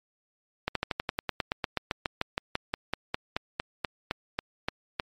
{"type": "slowing click train", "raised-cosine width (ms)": 0.3, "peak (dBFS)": -11, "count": 27, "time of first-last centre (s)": [0.68, 4.998], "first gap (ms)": 73, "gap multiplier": 1.06, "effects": ["MP3 64 kbps"]}